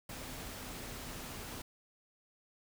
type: tone in noise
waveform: sine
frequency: 253.3 Hz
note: B3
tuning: 44 cents sharp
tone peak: -54 dBFS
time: 0.09-1.62 s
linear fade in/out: 5 ms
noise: pink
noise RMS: -45 dBFS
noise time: 0.09-1.62 s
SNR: -12 dB
effects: none